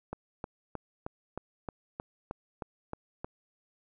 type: click train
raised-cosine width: 1 ms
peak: -22 dBFS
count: 11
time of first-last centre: 0.13-3.245 s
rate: 3.21 Hz
effects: none